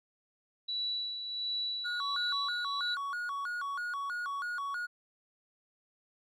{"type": "tone with tremolo", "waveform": "sine", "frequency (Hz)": 3938, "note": "B7", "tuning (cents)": -6, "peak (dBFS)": -31, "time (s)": [0.68, 2.95], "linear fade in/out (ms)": 10, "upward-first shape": "sine", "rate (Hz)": 1.4, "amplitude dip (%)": 50}
{"type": "tone with vibrato", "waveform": "triangle", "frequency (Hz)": 1272, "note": "D#6", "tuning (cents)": 38, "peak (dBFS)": -32, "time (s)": [1.84, 4.87], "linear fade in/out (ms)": 20, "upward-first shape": "square", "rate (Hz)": 3.1, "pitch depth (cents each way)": 220}
{"effects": []}